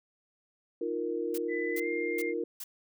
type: chord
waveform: sine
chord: Eb suspended second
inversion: none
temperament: equal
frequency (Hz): 311.1 / 349.2 / 466.2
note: Eb4 / F4 / Bb4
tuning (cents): 0 / 0 / 0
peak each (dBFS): -37 / -34 / -33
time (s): 0.81-2.44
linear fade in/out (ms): 5
type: noise bursts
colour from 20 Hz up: blue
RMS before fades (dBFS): -40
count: 4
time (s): 1.34-2.64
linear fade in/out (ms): 5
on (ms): 40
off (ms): 380
type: tone with pitch glide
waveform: sine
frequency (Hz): 2000 to 2114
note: B6 to C7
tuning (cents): +21 to +17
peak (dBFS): -35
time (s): 1.48-2.34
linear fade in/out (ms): 50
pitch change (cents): +96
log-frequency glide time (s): 1.73-1.87
effects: none